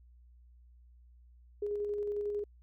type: tone with tremolo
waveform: sine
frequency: 412.7 Hz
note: G#4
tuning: 11 cents flat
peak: -31 dBFS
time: 1.62-2.44 s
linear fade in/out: 5 ms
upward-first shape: square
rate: 11 Hz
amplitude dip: 25%
effects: added 60 Hz sine -56 dBFS peak until 2.62 s